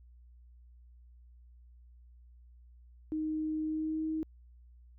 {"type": "tone with pitch glide", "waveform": "sine", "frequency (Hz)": [311.1, 315.6], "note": ["D#4", "D#4"], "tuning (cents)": [0, 25], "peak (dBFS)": -31, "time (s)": [3.12, 4.23], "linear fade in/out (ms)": 0, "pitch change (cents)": 25, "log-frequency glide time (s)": [3.64, 4.05], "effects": ["added 60 Hz sine -54 dBFS peak until 4.98 s"]}